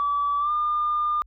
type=tone with pitch glide; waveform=sine; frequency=1151 to 1205.4 Hz; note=D6 to D6; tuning=-35 to +45 cents; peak=-20 dBFS; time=0-1.22 s; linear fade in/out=0 ms; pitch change=+80 cents; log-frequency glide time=0.39-0.51 s; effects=tanh soft clip ceiling -16 dBFS + added 50 Hz sine -50 dBFS peak until 1.26 s